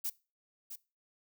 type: noise with echo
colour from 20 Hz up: violet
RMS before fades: -35 dBFS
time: 0.04-0.1 s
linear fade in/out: 10 ms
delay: 660 ms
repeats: 1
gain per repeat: -9 dB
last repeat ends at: 0.76 s
effects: noise-tail reverb RT60 0.3 s tail -21 dB re dry